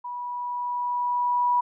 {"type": "tone with level ramp", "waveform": "sine", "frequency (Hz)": 976, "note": "B5", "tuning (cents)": -21, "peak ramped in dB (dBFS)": [-31, -18], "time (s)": [0.04, 1.61], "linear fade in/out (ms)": 10, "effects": []}